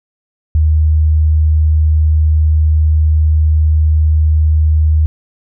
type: tone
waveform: sine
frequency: 77.5 Hz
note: D#2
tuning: 6 cents flat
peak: -7 dBFS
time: 0.55-5.06 s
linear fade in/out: 0 ms
effects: none